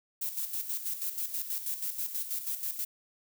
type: noise with tremolo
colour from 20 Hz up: violet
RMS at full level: -33 dBFS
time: 0.21-2.85 s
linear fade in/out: 10 ms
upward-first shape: square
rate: 6.2 Hz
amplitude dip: 60%
effects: none